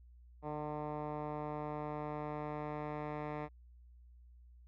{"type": "tone with low-pass filter sweep", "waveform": "10% pulse", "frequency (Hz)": 150, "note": "D3", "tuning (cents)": 37, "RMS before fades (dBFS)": -41, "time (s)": [0.42, 3.49], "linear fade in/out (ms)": 50, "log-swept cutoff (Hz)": [980, 1600], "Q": 1.6, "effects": ["added 60 Hz sine -56 dBFS peak until 4.67 s"]}